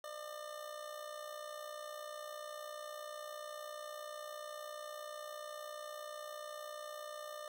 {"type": "tone with amplitude modulation", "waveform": "25% pulse", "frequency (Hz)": 601, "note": "D5", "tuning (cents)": 40, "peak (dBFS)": -38, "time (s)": [0.04, 7.48], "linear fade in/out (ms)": 2, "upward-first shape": "sine", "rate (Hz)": 60, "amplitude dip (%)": 65, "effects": []}